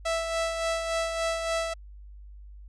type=tone with tremolo; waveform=sawtooth; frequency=659.3 Hz; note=E5; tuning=in tune; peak=-21 dBFS; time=0.05-1.74 s; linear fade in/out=10 ms; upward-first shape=sine; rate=3.5 Hz; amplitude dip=45%; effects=added 50 Hz sine -43 dBFS peak until 2.68 s + resampled to 22050 Hz